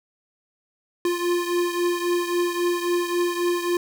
square beating tone pair, 349.2 / 352.9 Hz, F4 / F4, 0 / +18 cents, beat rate 3.7 Hz, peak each -23 / -28 dBFS, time 1.05-3.77 s, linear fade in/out 2 ms, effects none

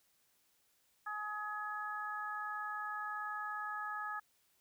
harmonic tone, 421.3 Hz, G#4, 25 cents sharp, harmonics 2 / 3 / 4, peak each -45 / -41 / -43 dBFS, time 1.06-4.2 s, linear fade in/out 10 ms, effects white hiss -74 dBFS RMS until 4.6 s

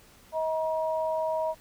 sine tone pair together, 635 / 952.3 Hz, D#5 / A#5, +35 / +37 cents, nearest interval perfect fifth, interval 702 cents, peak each -27 / -31 dBFS, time 0.32-1.55 s, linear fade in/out 50 ms, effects pink hiss -56 dBFS RMS until 1.6 s

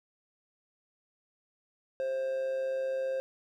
triangle tone with amplitude modulation, 529 Hz, C5, 19 cents sharp, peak -26 dBFS, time 2-3.2 s, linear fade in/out 0 ms, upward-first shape sine, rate 135 Hz, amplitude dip 35%, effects none

